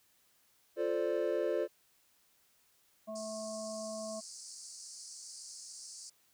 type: chord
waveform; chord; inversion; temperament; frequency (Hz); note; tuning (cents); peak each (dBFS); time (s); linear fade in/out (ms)
triangle; D minor seventh; first; equal; 349.2 / 440 / 523.3 / 587.3; F4 / A4 / C5 / D5; 0 / 0 / 0 / 0; -34; 0.76-1.68; 50
type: harmonic tone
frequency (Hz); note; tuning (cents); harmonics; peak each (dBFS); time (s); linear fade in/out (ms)
217.5; A3; -20; 1 / 3 / 5; -45 / -40 / -51; 3.07-4.21; 20
type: band-pass noise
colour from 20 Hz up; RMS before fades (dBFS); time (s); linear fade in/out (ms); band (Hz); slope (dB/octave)
pink; -49; 3.15-6.1; 10; 4500 to 9600; 96
effects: white hiss -70 dBFS RMS until 6.33 s